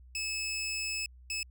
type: tone bursts at uneven times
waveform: 20% pulse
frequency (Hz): 2600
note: E7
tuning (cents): -24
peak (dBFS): -28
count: 2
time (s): 0.15-1.06 / 1.3-1.43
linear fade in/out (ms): 2
effects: added 62 Hz sine -51 dBFS peak until 1.5 s